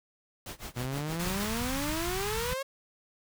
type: noise with tremolo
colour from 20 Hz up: pink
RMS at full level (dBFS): -39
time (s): 0.46-1.46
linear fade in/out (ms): 2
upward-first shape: sine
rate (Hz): 6.4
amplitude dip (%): 95
type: exponential sweep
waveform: sawtooth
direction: up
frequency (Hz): 119.4 to 554.4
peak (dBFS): -28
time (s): 0.76-2.63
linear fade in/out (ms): 10
type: band-stop noise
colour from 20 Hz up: pink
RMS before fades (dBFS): -35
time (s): 1.19-2.54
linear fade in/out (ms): 10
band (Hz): 210 to 900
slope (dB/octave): 96
effects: none